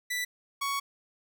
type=tone pair in turn; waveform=sawtooth; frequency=1975.5 / 1115.5 Hz; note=B6 / C#6; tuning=0 / +11 cents; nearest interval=minor seventh; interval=989 cents; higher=first; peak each=-26 / -25 dBFS; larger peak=second; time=0.1-0.25 / 0.61-0.8 s; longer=second; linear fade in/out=10 ms; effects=none